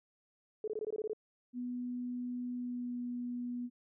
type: tone bursts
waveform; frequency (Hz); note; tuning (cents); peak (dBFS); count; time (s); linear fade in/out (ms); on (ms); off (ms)
sine; 430.3; A4; -39; -34; 9; 0.64-1.133; 2; 37; 20
type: tone with pitch glide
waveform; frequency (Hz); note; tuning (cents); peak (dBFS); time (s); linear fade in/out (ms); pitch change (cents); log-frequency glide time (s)
sine; 246.4 to 244; B3 to B3; -4 to -21; -36; 1.53-3.7; 50; -17; 2.55-2.98
effects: none